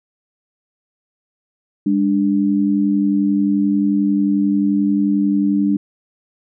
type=tone pair together; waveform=sine; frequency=202.4 / 293.7 Hz; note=G#3 / D4; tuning=-44 / 0 cents; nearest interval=tritone; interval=644 cents; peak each=-16 dBFS; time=1.86-5.77 s; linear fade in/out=5 ms; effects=none